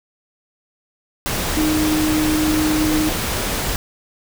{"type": "tone in noise", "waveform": "sine", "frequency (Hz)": 308.7, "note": "D#4", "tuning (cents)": -14, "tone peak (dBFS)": -16, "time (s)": [1.57, 3.09], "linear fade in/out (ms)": 0, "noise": "pink", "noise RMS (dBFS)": -22, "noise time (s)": [1.26, 3.76], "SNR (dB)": 3, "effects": []}